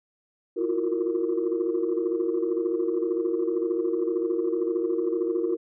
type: tone cluster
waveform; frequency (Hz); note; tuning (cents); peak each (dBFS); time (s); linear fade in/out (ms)
sine; 330 / 351.9 / 365.2 / 463.3; E4 / F4 / F#4 / A#4; +2 / +13 / -23 / -11; -28; 0.56-5.57; 20
effects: tanh soft clip ceiling -16 dBFS